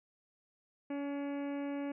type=harmonic tone with a mistuned harmonic; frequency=283 Hz; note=C#4; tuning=36 cents sharp; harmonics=1 / 2 / 3 / 4 / 5 / 6 / 7 / 8 / 9 / 10; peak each=-36 / -43 / -50 / -56 / -59 / -56 / -61 / -56 / -62 / -63 dBFS; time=0.9-1.92 s; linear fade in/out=5 ms; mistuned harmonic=7; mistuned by=+37 cents; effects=none